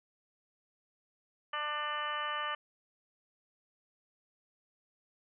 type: harmonic tone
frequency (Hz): 297.8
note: D4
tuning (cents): +24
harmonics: 2 / 3 / 4 / 5 / 6 / 7 / 8 / 9 / 10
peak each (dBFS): -45 / -44 / -36 / -45 / -40 / -49 / -50 / -52 / -42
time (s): 1.53-2.55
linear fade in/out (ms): 5
effects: none